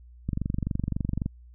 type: click train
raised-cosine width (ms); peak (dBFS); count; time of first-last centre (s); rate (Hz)
5; -15; 24; 0.29-1.26; 23.7
effects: added 60 Hz sine -47 dBFS peak until 1.54 s